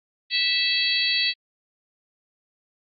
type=harmonic tone with a mistuned harmonic; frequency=657 Hz; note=E5; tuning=6 cents flat; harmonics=3 / 4 / 5 / 6 / 7; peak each=-29 / -26 / -27 / -26 / -25 dBFS; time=0.3-1.34 s; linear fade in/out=50 ms; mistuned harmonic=7; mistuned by=-44 cents; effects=Opus 32 kbps